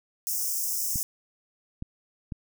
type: high-pass noise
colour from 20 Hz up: white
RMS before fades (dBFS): -29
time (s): 0.27-1.03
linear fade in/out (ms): 0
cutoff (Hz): 5200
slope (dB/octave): 96
type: clicks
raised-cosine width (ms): 5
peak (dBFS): -21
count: 3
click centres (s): 0.958 / 1.824 / 2.322
effects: none